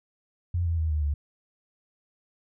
sine tone with pitch steps, 87.31 / 83.42 / 79.69 / 76.14 / 72.74 Hz, F2 / E2 / D#2 / D#2 / D2, 0 / +21 / +42 / -37 / -16 cents, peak -23 dBFS, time 0.54-1.14 s, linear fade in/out 5 ms, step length 120 ms, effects none

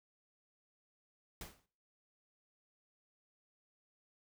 pink noise with exponential decay, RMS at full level -44 dBFS, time 1.41-1.66 s, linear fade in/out 2 ms, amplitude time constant 53 ms, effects noise-tail reverb RT60 0.6 s tail -25 dB re dry

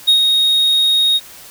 triangle tone with ADSR envelope, 3741 Hz, A#7, 5 cents sharp, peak -5 dBFS, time 0.07-1.2 s, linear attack 18 ms, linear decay 100 ms, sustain -4 dB, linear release 38 ms, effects white hiss -38 dBFS RMS until 1.5 s

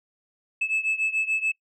sine beating tone pair, 2606 / 2612.9 Hz, E7 / E7, -20 / -16 cents, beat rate 6.9 Hz, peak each -23 / -25 dBFS, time 0.61-1.52 s, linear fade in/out 10 ms, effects noise-tail reverb RT60 0.1 s tail -22 dB re dry + tanh soft clip ceiling -19 dBFS

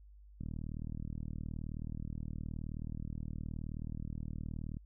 click train, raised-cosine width 5 ms, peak -29 dBFS, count 171, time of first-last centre 0.41-4.769 s, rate 39 Hz, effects added 50 Hz sine -54 dBFS peak until 4.85 s

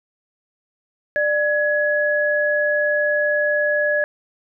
sine tone pair together, 594.7 / 1682 Hz, D5 / G#6, +22 / +22 cents, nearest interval octave + tritone, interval 1800 cents, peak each -19 dBFS, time 1.16-4.04 s, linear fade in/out 0 ms, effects none

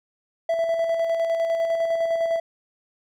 triangle tone with tremolo, 663 Hz, E5, 10 cents sharp, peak -17 dBFS, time 0.49-2.4 s, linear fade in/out 5 ms, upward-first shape square, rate 9.9 Hz, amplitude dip 35%, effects none

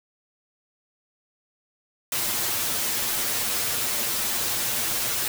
white noise with comb filter, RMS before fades -26 dBFS, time 2.12-5.28 s, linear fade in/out 2 ms, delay 8.5 ms, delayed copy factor +0.95, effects none

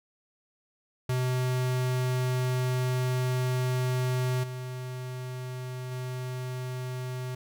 square tone with level steps, 127.1 Hz, C3, 50 cents flat, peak -26 / -35 / -33 dBFS, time 1.09-7.35 s, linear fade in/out 5 ms, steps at 4.43 / 5.91 s, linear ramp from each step 10 ms, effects none

